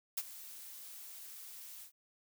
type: noise with ADSR envelope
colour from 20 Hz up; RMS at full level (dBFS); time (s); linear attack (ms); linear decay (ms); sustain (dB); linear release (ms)
blue; -34; 0.17-1.92; 8; 42; -16; 100
effects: none